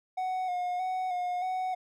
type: tone with vibrato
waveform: triangle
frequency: 731 Hz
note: F#5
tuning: 21 cents flat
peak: -27 dBFS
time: 0.17-1.75 s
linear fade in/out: 10 ms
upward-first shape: square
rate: 1.6 Hz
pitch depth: 30 cents each way
effects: none